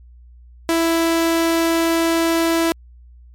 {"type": "tone", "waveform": "sawtooth", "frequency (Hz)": 331, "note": "E4", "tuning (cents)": 7, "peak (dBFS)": -11, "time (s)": [0.69, 2.72], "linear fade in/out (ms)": 0, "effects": ["added 60 Hz sine -41 dBFS peak until 3.34 s", "MP3 64 kbps"]}